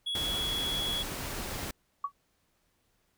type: tone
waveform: triangle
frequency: 3356 Hz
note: G#7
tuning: 17 cents sharp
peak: -29 dBFS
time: 0.06-1.03 s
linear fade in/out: 10 ms
type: noise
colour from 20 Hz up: pink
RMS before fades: -37 dBFS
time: 0.15-1.71 s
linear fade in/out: 2 ms
type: tone with exponential decay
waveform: sine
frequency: 1131 Hz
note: C#6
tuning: 34 cents sharp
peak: -25 dBFS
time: 2.04-2.12 s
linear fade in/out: 5 ms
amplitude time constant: 16 ms
effects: pink hiss -73 dBFS RMS until 3.17 s